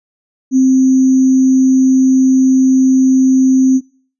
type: tone with sample-and-hold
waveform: sine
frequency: 261.6 Hz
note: C4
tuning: in tune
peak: -6 dBFS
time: 0.51-3.81 s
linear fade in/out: 50 ms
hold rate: 6300 Hz
effects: noise-tail reverb RT60 0.5 s tail -25 dB re dry + resampled to 24000 Hz